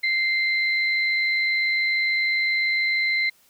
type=tone pair together; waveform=sine; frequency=2091 / 4075 Hz; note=C7 / C8; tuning=-2 / -47 cents; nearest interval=octave; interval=1155 cents; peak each=-20 / -29 dBFS; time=0.03-3.3 s; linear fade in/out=10 ms; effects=white hiss -59 dBFS RMS until 3.49 s